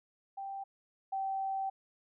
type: tone pair in turn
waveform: sine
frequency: 784 / 774.5 Hz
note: G5 / G5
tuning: 0 / -21 cents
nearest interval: unison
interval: 21 cents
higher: first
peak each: -38 / -32 dBFS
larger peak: second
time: 0.37-0.64 / 1.12-1.7 s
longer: second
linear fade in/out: 10 ms
effects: none